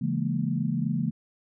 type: chord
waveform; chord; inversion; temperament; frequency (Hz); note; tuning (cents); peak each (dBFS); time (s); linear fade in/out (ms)
sine; A# half-diminished seventh; first; just; 139.85 / 167.82 / 209.8 / 233.1; C#3 / E3 / G#3 / A#3; +16 / +31 / +18 / 0; -30 / -29 / -31 / -30; 0.01-1.11; 10
effects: none